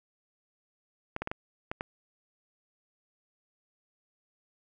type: clicks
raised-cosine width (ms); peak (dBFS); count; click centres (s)
0.5; -18; 6; 1.164 / 1.22 / 1.274 / 1.315 / 1.715 / 1.809
effects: none